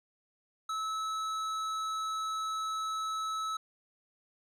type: tone with hard clipping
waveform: sine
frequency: 1300 Hz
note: E6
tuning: 24 cents flat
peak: -34 dBFS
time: 0.69-3.57 s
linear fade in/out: 5 ms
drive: 11 dB
effects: none